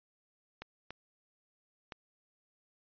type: clicks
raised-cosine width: 0.3 ms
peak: -26 dBFS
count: 3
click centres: 0.62 / 0.906 / 1.922 s
effects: resampled to 11025 Hz